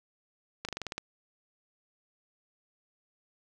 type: slowing click train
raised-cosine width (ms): 0.2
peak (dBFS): -18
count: 8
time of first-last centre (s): 0.65-0.98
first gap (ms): 37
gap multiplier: 1.08
effects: none